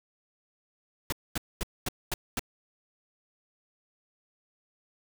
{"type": "noise bursts", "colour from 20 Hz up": "pink", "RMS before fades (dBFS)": -30, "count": 6, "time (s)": [1.1, 2.394], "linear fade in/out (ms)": 2, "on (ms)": 24, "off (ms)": 230, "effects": []}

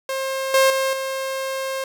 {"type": "tone with level steps", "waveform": "sawtooth", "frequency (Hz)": 533, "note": "C5", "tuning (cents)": 32, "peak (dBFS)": [-19, -9, -15, -20], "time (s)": [0.09, 1.84], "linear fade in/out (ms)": 2, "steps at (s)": [0.54, 0.7, 0.93], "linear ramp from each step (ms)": 2, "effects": []}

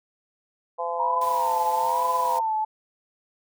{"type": "harmonic tone", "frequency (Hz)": 170.4, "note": "F3", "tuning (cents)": -42, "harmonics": [3, 4, 5, 6], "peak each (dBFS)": [-31, -31, -31, -31], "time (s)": [0.78, 2.41], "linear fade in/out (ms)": 20}
{"type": "tone with vibrato", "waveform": "sine", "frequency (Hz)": 932.3, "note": "A#5", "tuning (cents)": 0, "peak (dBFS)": -22, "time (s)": [0.99, 2.65], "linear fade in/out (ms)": 10, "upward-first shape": "sine", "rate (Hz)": 1.1, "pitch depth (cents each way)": 130}
{"type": "noise", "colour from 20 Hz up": "white", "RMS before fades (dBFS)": -41, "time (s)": [1.21, 2.39], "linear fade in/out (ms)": 5}
{"effects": []}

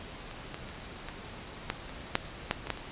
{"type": "clicks", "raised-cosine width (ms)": 0.3, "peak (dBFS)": [-27, -22, -29, -22, -13, -28, -8, -10, -21, -13, -29], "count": 11, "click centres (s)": [0.312, 0.544, 0.689, 1.086, 1.701, 1.894, 2.154, 2.511, 2.671, 2.703, 2.774], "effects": ["pink hiss -44 dBFS RMS until 2.91 s", "resampled to 8000 Hz"]}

